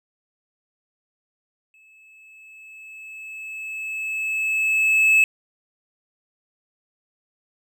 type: tone with exponential growth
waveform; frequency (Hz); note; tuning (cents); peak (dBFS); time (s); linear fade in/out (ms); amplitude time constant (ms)
triangle; 2600; E7; -24; -10; 1.74-5.24; 1; 760
effects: none